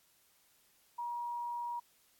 sine tone, 954 Hz, A#5, 40 cents sharp, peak -36 dBFS, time 0.98-1.8 s, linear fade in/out 10 ms, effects white hiss -69 dBFS RMS until 2.19 s + AAC 64 kbps

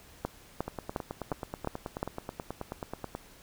two click trains, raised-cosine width 1 ms, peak -16 / -21 dBFS, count 6 / 24, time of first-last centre 0.25-2.029 / 0.68-3.15 s, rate 2.81 / 9.31 Hz, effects pink hiss -55 dBFS RMS until 3.42 s

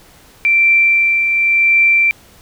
sine tone with tremolo, 2349 Hz, D7, in tune, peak -7 dBFS, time 0.45-2.11 s, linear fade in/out 0 ms, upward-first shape triangle, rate 0.91 Hz, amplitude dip 45%, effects pink hiss -45 dBFS RMS until 2.41 s

